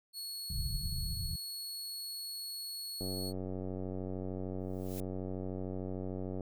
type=tone; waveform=sawtooth; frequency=4358 Hz; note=C#8; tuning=30 cents flat; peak=-37 dBFS; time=0.13-3.33 s; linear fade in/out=50 ms
type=low-pass noise; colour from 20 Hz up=pink; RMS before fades=-37 dBFS; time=0.5-1.36 s; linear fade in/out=5 ms; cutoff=160 Hz; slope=48 dB/octave
type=click train; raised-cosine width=2 ms; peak=-27 dBFS; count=318; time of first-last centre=3.01-6.408 s; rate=93.3 Hz
type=noise with exponential growth; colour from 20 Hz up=blue; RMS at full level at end=-44 dBFS; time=4.6-5 s; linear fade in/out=0 ms; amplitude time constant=85 ms
effects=none